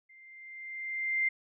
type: tone with level ramp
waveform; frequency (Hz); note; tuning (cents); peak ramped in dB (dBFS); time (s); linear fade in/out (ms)
sine; 2093; C7; 0; -54 to -24; 0.09-1.29; 10
effects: none